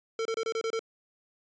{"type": "tone bursts", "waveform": "square", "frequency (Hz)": 450.9, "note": "A4", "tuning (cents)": 42, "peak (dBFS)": -29, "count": 7, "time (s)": [0.19, 0.793], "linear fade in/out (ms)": 2, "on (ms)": 63, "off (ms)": 27, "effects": ["resampled to 16000 Hz"]}